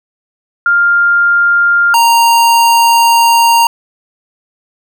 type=tone pair in turn; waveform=sine / square; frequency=1400 / 930.6 Hz; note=F6 / A#5; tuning=+4 / -3 cents; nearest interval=perfect fifth; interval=707 cents; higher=first; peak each=-6 dBFS; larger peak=neither; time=0.66-1.94 / 1.94-3.67 s; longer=second; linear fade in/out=2 ms; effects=none